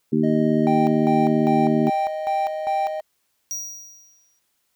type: harmonic tone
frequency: 77.78 Hz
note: D#2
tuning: in tune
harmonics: 2 / 3 / 4 / 5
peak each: -25 / -19 / -23 / -24 dBFS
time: 0.12-1.9 s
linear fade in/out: 10 ms
type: tone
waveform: triangle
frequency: 622 Hz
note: D#5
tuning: 1 cent flat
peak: -24 dBFS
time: 0.23-3.01 s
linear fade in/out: 10 ms
type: tone with tremolo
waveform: triangle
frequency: 784 Hz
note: G5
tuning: in tune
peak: -18 dBFS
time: 0.67-3 s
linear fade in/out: 0 ms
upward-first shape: square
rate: 2.5 Hz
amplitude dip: 75%
type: tone with exponential decay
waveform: square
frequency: 5750 Hz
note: F8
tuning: 50 cents sharp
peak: -25 dBFS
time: 3.51-4.39 s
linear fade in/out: 0 ms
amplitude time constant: 190 ms
effects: white hiss -70 dBFS RMS until 4.75 s